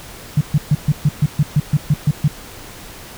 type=tone bursts; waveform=sine; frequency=147.9 Hz; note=D3; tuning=13 cents sharp; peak=-9 dBFS; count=12; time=0.37-2.28 s; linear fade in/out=5 ms; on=40 ms; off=130 ms; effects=pink hiss -36 dBFS RMS until 3.17 s